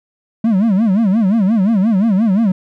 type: tone with vibrato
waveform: triangle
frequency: 207.7 Hz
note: G#3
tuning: in tune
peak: -8 dBFS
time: 0.44-2.52 s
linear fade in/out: 5 ms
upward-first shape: sine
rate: 5.7 Hz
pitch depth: 210 cents each way
effects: none